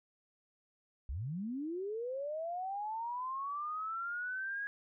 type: linear sweep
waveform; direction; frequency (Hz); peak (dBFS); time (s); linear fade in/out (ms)
sine; up; 54.2 to 1661.2; -36; 1.09-4.67; 0
effects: none